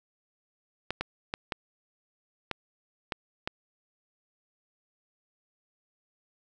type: clicks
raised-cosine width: 0.3 ms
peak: -14 dBFS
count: 7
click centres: 0.906 / 1.01 / 1.339 / 1.522 / 2.513 / 3.122 / 3.475 s
effects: none